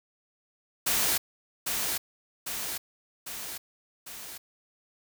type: noise with echo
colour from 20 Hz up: white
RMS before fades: -26 dBFS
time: 0.86-1.18 s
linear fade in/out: 10 ms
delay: 800 ms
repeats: 4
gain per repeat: -4 dB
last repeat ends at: 4.38 s
effects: none